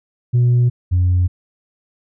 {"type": "tone pair in turn", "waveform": "sine", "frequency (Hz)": [122, 89.8], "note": ["B2", "F2"], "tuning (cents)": [-21, 49], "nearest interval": "perfect fourth", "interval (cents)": 530, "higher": "first", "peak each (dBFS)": [-8, -10], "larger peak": "first", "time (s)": [[0.33, 0.7], [0.91, 1.28]], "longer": "neither", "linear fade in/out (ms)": 20, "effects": ["tanh soft clip ceiling -9 dBFS"]}